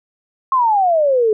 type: exponential sweep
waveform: sine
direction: down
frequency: 1085 to 418.6 Hz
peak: -11 dBFS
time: 0.52-1.33 s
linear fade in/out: 2 ms
effects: none